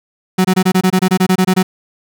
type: tone bursts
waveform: 35% pulse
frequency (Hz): 185.8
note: F#3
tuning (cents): +7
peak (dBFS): -7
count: 14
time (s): 0.38-1.63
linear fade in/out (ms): 10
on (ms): 67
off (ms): 24
effects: none